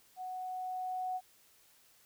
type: tone with level ramp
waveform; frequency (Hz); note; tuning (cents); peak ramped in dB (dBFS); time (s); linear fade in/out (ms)
sine; 740; F#5; 0; -39 to -33; 0.16-1.21; 50
effects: white hiss -65 dBFS RMS until 2.05 s